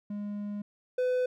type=tone pair in turn; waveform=triangle; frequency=205.8 / 503.2 Hz; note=G#3 / B4; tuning=-16 / +32 cents; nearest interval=octave + minor third; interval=1548 cents; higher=second; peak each=-31 / -23 dBFS; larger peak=second; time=0.1-0.62 / 0.98-1.26 s; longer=first; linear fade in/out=5 ms; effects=none